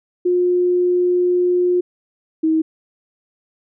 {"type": "tone pair in turn", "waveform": "sine", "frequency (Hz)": [357.4, 318.4], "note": ["F4", "D#4"], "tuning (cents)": [40, 40], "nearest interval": "major second", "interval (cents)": 200, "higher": "first", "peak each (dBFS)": -13, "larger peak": "neither", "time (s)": [[0.25, 1.81], [2.43, 2.62]], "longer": "first", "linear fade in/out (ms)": 10, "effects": []}